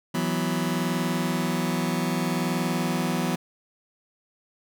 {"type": "chord", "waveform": "sawtooth", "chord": "E suspended second", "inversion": "none", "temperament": "just", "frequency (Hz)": [164.81, 185.42, 247.2], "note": ["E3", "F#3", "B3"], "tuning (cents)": [0, 4, 2], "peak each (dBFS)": -24, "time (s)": [0.14, 3.36], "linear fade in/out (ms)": 10, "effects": []}